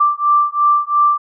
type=beating tone pair; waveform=sine; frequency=1174.7 / 1177.6 Hz; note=D6 / D6; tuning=0 / +4 cents; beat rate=2.9 Hz; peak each=-14 dBFS; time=0-1.18 s; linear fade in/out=10 ms; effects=none